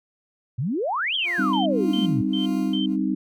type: exponential two-way sweep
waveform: sine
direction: up then down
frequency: 110 to 3375 to 110 Hz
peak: -22 dBFS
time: 0.58-2.22 s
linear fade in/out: 10 ms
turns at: 1.15 s
type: tone bursts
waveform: sine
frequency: 3110 Hz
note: G7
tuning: 14 cents flat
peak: -28 dBFS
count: 5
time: 1.13-2.86 s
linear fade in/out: 5 ms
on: 130 ms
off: 270 ms
type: tone with tremolo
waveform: 20% pulse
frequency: 349.2 Hz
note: F4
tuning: in tune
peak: -30 dBFS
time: 1.23-2.97 s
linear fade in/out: 50 ms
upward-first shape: sine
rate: 1.7 Hz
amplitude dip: 95%
type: chord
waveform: sine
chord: C minor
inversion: second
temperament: equal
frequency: 196 / 261.6 / 311.1 Hz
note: G3 / C4 / Eb4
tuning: 0 / 0 / 0 cents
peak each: -25 dBFS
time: 1.38-3.15 s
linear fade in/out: 10 ms
effects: none